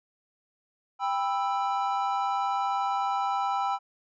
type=chord; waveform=triangle; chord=E minor; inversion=first; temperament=equal with one note detuned; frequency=793.1 / 987.8 / 1318.5 Hz; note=G5 / B5 / E6; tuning=+20 / 0 / 0 cents; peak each=-26 / -29 / -30 dBFS; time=0.99-3.79 s; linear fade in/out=50 ms; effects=resampled to 16000 Hz